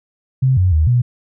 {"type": "tone with pitch steps", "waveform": "sine", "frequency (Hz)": [131.1, 91.9, 78.1, 122.4], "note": ["C3", "F#2", "D#2", "B2"], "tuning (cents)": [4, -11, 7, -15], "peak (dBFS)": -10, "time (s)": [0.42, 1.02], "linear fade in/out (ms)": 10, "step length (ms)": 150, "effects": []}